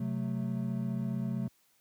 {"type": "chord", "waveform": "triangle", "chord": "F# diminished", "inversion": "second", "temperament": "equal", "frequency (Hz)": [130.81, 185, 220], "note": ["C3", "F#3", "A3"], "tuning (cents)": [0, 0, 0], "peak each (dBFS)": [-33, -34, -33], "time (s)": [0, 1.48], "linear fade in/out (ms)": 5, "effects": ["white hiss -69 dBFS RMS until 1.8 s", "high-pass 60 Hz 12 dB/octave"]}